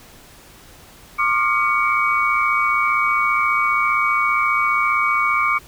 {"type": "tone cluster", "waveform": "sine", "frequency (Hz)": [1083, 1198, 1392, 2249], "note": ["C#6", "D6", "F6", "C#7"], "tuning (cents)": [-41, 34, -6, 24], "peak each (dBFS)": [-23, -19, -27, -19], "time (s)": [1.18, 5.59], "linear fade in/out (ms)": 20, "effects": ["pink hiss -45 dBFS RMS until 5.67 s"]}